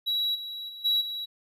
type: tone with level steps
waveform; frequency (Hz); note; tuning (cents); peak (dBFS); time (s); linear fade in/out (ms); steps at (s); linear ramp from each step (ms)
triangle; 3893; B7; -26; -23 / -33 / -38 / -20 / -30; 0.06-1.26; 20; 0.34 / 0.68 / 0.84 / 1; 20
effects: resampled to 32000 Hz